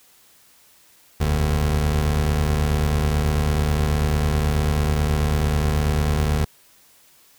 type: tone pair together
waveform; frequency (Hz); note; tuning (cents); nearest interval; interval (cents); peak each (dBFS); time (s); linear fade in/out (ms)
25% pulse; 42.2 / 75.2; E1 / D2; +41 / +42; minor seventh; 1001; -22 / -15; 1.2-6.45; 10
effects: white hiss -54 dBFS RMS until 7.38 s